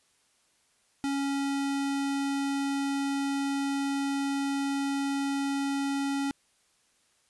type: tone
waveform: square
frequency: 277.6 Hz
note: C#4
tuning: 3 cents sharp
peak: -28 dBFS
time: 1.04-6.31 s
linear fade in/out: 0 ms
effects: white hiss -68 dBFS RMS until 7.29 s + resampled to 24000 Hz